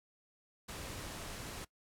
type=low-pass noise; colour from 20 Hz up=pink; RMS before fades=-45 dBFS; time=0.68-1.65 s; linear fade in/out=10 ms; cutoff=12000 Hz; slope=24 dB/octave; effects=noise-tail reverb RT60 0.1 s tail -20 dB re dry